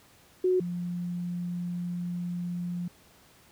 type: tone pair in turn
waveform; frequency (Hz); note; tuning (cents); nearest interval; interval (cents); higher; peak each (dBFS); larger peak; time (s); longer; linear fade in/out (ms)
sine; 367.6 / 175.65; F#4 / F3; -11 / +10; octave + minor second; 1279; first; -21 / -30; first; 0.44-0.6 / 0.6-2.88; second; 5
effects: pink hiss -58 dBFS RMS until 3.51 s + high-pass 60 Hz 12 dB/octave